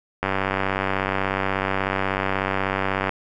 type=click train; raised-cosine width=0.5 ms; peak=-7 dBFS; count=277; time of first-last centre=0.23-3.093 s; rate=96.4 Hz; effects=none